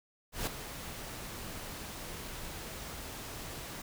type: noise with ADSR envelope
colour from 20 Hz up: pink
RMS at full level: -33 dBFS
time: 0.32-3.82 s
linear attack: 150 ms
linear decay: 5 ms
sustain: -10 dB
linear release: 5 ms
effects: none